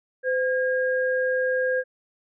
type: tone pair together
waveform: sine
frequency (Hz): 511.8 / 1625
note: C5 / G#6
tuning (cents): -38 / -38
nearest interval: octave + minor sixth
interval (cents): 2000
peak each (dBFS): -22 / -26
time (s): 0.23-1.84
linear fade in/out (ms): 50
effects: none